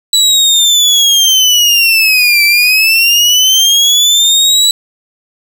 30% pulse linear two-way sweep, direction down then up, 3951 to 2318 to 3951 Hz, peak -3 dBFS, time 0.13-4.71 s, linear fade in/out 2 ms, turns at 2.44 s, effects none

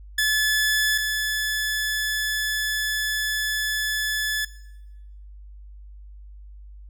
sawtooth tone pair in turn, 1725 / 1725 Hz, A6 / A6, -35 / -35 cents, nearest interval unison, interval 0 cents, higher neither, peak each -15 / -19 dBFS, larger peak first, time 0.18-0.98 / 0.98-4.45 s, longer second, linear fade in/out 5 ms, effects noise-tail reverb RT60 1.0 s tail -18 dB re dry + added 50 Hz sine -40 dBFS peak until 6.89 s

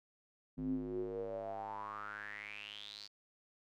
square tone with band-pass filter sweep, 51.9 Hz, G#1, in tune, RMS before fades -43 dBFS, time 0.57-3.08 s, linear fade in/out 20 ms, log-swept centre 220 to 4700 Hz, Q 8.6, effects none

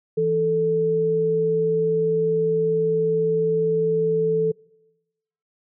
sine tone pair together, 164.81 / 440.3 Hz, E3 / A4, 0 / +1 cents, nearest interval octave + perfect fourth, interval 1701 cents, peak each -27 / -18 dBFS, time 0.17-4.52 s, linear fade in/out 10 ms, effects noise-tail reverb RT60 1.0 s tail -25 dB re dry

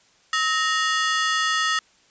sawtooth ring-modulated tone, 1568 Hz, G6, in tune, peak -13 dBFS, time 0.33-1.79 s, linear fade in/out 2 ms, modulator 286 Hz, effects white hiss -58 dBFS RMS until 2.1 s + resampled to 16000 Hz

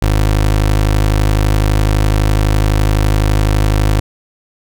25% pulse tone, 51.91 Hz, G#1, in tune, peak -6 dBFS, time 0.02-4 s, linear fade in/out 5 ms, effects none

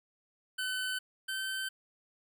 25% pulse tone pair in turn, 1515 / 1542.4 Hz, F#6 / G6, +40 / -28 cents, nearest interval unison, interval 32 cents, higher second, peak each -29 / -30 dBFS, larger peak first, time 0.58-0.99 / 1.28-1.69 s, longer neither, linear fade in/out 10 ms, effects none

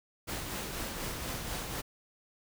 pink noise with tremolo, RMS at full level -36 dBFS, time 0.27-1.82 s, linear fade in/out 20 ms, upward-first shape triangle, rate 4.1 Hz, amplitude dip 40%, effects none

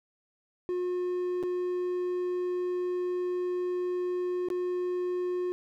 triangle tone with dropouts, 359.6 Hz, F#4, 49 cents flat, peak -26 dBFS, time 0.69-5.52 s, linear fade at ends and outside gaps 0 ms, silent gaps 1.428-1.435 / 4.486-4.502 s, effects none

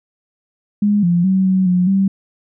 sine tone with pitch steps, 206.2 / 173.5 / 189.8 / 187.9 / 180.1 / 194.1 Hz, G#3 / F3 / F#3 / F#3 / F#3 / G3, -12 / -11 / +44 / +27 / -46 / -17 cents, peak -11 dBFS, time 0.82-2.08 s, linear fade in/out 5 ms, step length 210 ms, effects none

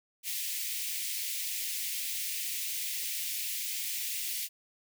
white high-pass noise, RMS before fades -35 dBFS, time 0.23-4.49 s, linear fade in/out 50 ms, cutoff 2000 Hz, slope 48 dB/octave, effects none

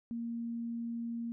sine tone, 233.1 Hz, A#3, in tune, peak -35 dBFS, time 0.11-1.32 s, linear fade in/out 0 ms, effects none

